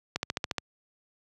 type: click train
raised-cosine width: 0.2 ms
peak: -11 dBFS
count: 7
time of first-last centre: 0.16-0.583 s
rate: 14.2 Hz
effects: high-pass 80 Hz 12 dB/octave